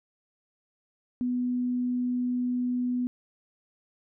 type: tone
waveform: sine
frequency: 247.6 Hz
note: B3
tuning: 5 cents sharp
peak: -25 dBFS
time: 1.21-3.07 s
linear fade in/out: 0 ms
effects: none